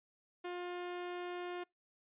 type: tone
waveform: sawtooth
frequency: 355 Hz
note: F4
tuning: 28 cents sharp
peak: -36 dBFS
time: 0.44-1.64 s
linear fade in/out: 10 ms
effects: noise-tail reverb RT60 0.2 s tail -26 dB re dry + resampled to 8000 Hz